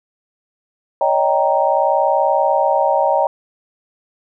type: chord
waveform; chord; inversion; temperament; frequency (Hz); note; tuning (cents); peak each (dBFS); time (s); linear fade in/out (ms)
sine; Eb dominant seventh; third; equal with one note detuned; 561.8 / 622.3 / 784 / 932.3; Db5 / Eb5 / G5 / Bb5; +23 / 0 / 0 / 0; -18; 1.01-3.27; 2
effects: none